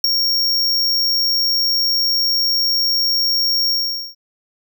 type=tone with ADSR envelope; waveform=square; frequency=5540 Hz; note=F8; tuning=15 cents flat; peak=-9 dBFS; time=0.04-4.15 s; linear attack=4 ms; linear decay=8 ms; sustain=-6 dB; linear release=450 ms; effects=none